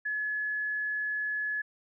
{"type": "tone", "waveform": "sine", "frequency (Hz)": 1704, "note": "G#6", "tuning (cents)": 44, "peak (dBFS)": -29, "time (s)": [0.05, 1.62], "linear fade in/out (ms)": 10, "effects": []}